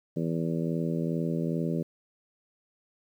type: harmonic tone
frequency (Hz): 82.41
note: E2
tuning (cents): 0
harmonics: 2 / 3 / 4 / 5 / 6 / 7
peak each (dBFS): -29 / -33 / -35 / -37 / -39 / -40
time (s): 0.16-1.83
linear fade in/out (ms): 10
effects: 10-bit